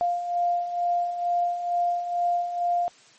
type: beating tone pair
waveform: sine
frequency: 698.5 / 700.7 Hz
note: F5 / F5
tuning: 0 / +6 cents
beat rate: 2.2 Hz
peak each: -30 / -23 dBFS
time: 0.01-2.88 s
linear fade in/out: 0 ms
effects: white hiss -54 dBFS RMS until 3.18 s + MP3 32 kbps